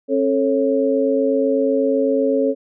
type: tone cluster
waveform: sine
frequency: 269.6 / 441 / 549 Hz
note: C#4 / A4 / C#5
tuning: -48 / +4 / -17 cents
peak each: -19 dBFS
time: 0.08-2.55 s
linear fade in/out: 50 ms
effects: none